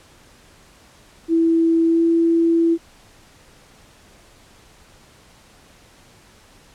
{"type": "tone with pitch glide", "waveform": "sine", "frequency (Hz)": [329.6, 333], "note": ["E4", "E4"], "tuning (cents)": [0, 18], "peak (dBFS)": -13, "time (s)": [1.28, 2.78], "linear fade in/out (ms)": 50, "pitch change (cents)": 18, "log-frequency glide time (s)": [1.87, 2.02], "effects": ["pink hiss -50 dBFS RMS until 6.74 s", "low-pass 10000 Hz 12 dB/octave"]}